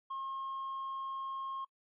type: tone with tanh clipping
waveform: sine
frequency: 1075 Hz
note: C6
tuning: 47 cents sharp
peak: -38 dBFS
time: 0.1-1.65 s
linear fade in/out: 10 ms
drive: 2 dB
effects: noise-tail reverb RT60 0.1 s tail -23 dB re dry + resampled to 8000 Hz